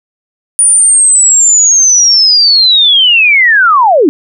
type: linear sweep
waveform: sine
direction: down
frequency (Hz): 9550 to 261.6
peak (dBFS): -3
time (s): 0.59-4.09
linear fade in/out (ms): 0
effects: none